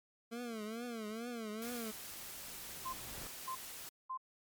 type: tone with vibrato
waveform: 25% pulse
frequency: 227 Hz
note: A#3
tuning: 46 cents flat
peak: -37 dBFS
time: 0.31-1.92 s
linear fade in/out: 20 ms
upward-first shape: triangle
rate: 2.3 Hz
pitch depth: 150 cents each way
type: noise with exponential growth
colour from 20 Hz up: pink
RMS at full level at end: -48 dBFS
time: 0.97-3.27 s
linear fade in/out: 0 ms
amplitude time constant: 500 ms
type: noise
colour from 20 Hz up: white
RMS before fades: -48 dBFS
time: 1.62-3.89 s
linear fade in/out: 0 ms
type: tone bursts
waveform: sine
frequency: 1042 Hz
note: C6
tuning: 7 cents flat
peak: -38 dBFS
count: 3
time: 2.85-4.176 s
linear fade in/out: 10 ms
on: 82 ms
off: 540 ms
effects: MP3 96 kbps